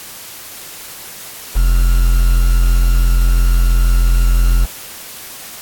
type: tone with quantisation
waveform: triangle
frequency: 43.01 Hz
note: F1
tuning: 26 cents flat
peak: -6 dBFS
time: 1.55-4.66 s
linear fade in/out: 20 ms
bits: 5
effects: white hiss -32 dBFS RMS until 5.61 s + AAC 64 kbps